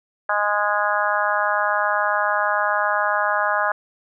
harmonic tone, 207 Hz, G#3, 5 cents flat, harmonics 3 / 4 / 5 / 6 / 7 / 8, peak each -25 / -25 / -25 / -25 / -25 / -25 dBFS, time 0.29-3.72 s, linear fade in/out 5 ms, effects none

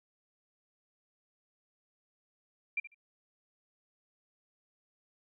sine tone with echo, 2370 Hz, D7, 15 cents sharp, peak -29 dBFS, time 2.77-2.8 s, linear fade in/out 5 ms, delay 73 ms, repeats 2, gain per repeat -15 dB, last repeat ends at 2.946 s, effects none

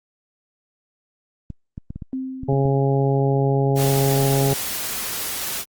clicks, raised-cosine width 5 ms, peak -19 dBFS, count 8, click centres 1.503 / 1.779 / 1.905 / 1.96 / 2.022 / 2.434 / 2.528 / 2.656 s
sine tone with exponential decay, 261.6 Hz, C4, in tune, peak -22 dBFS, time 2.13-3.38 s, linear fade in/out 1 ms, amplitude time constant 270 ms
harmonic tone, 137.1 Hz, C#3, 19 cents flat, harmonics 1 / 2 / 3 / 4 / 5 / 6, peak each -18 / -26 / -22 / -28 / -30 / -29 dBFS, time 2.48-4.54 s, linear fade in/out 10 ms
white noise, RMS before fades -27 dBFS, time 3.75-5.65 s, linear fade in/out 50 ms
effects Opus 24 kbps

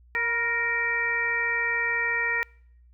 harmonic tone with a mistuned harmonic, 466.2 Hz, A#4, in tune, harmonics 1 / 2 / 3 / 4 / 5, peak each -37 / -35 / -35 / -25 / -30 dBFS, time 0.15-2.43 s, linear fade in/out 0 ms, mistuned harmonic 2, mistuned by +48 cents, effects noise-tail reverb RT60 0.7 s tail -26 dB re dry + added 60 Hz sine -52 dBFS peak until 2.93 s

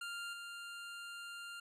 25% pulse tone with level steps, 1396.9 Hz, F6, in tune, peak -38 / -42 dBFS, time 0.01-1.6 s, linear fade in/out 5 ms, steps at 0.33 s, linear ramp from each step 2 ms, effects low-pass 11000 Hz 12 dB/octave

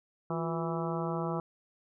harmonic tone with a mistuned harmonic, 164.81 Hz, E3, in tune, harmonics 1 / 2 / 3 / 4 / 5 / 6 / 7 / 8, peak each -34 / -37 / -39 / -40 / -41 / -42 / -42 / -43 dBFS, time 0.3-1.4 s, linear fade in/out 2 ms, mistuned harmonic 2, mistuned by +99 cents, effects none

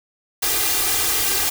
white noise with comb filter, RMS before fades -20 dBFS, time 0.42-1.5 s, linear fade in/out 10 ms, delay 2.5 ms, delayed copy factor +0.9, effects none

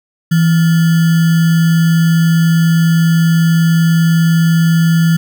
sine tone with sample-and-hold, 165.2 Hz, E3, 4 cents sharp, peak -7 dBFS, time 0.31-5.17 s, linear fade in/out 10 ms, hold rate 1575 Hz, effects none

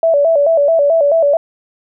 sine tone with vibrato, 614 Hz, D#5, 23 cents flat, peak -8 dBFS, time 0.03-1.37 s, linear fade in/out 2 ms, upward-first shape square, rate 4.6 Hz, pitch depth 120 cents each way, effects none

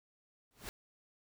pink noise with exponential growth, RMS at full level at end -40 dBFS, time 0.51-0.69 s, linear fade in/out 0 ms, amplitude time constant 39 ms, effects none

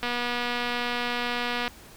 click train, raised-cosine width 0.3 ms, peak -13 dBFS, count 400, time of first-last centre 0.03-1.679 s, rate 242 Hz, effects pink hiss -49 dBFS RMS until 1.96 s

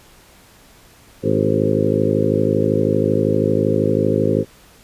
harmonic tone with a mistuned harmonic, 52.7 Hz, G#1, 26 cents sharp, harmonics 2 / 3 / 4 / 5 / 6 / 7 / 8 / 9 / 10, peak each -23 / -23 / -23 / -23 / -23 / -23 / -23 / -23 / -23 dBFS, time 1.22-4.45 s, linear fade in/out 50 ms, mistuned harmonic 8, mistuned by -41 cents, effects pink hiss -48 dBFS RMS until 4.83 s + resampled to 32000 Hz

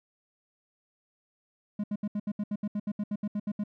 triangle tone bursts, 207.3 Hz, G#3, 3 cents flat, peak -26 dBFS, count 16, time 1.79-3.638 s, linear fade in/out 5 ms, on 48 ms, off 72 ms, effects none

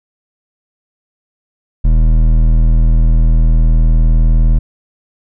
triangle tone with hard clipping, 40.1 Hz, E1, 47 cents flat, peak -8 dBFS, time 1.84-4.59 s, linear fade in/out 10 ms, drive 14 dB, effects none

